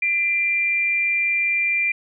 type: tone pair together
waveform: sine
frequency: 2017 / 2378 Hz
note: B6 / D7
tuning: +36 / +21 cents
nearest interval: minor third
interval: 285 cents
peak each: -28 / -18 dBFS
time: 0.02-1.92 s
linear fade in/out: 5 ms
effects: none